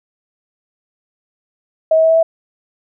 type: tone with pitch steps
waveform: sine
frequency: 638 / 642.4 / 646.9 / 651.4 / 655.9 Hz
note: D#5 / E5 / E5 / E5 / E5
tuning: +43 / -45 / -33 / -21 / -9 cents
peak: -8 dBFS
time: 1.91-2.23 s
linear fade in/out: 5 ms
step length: 64 ms
effects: none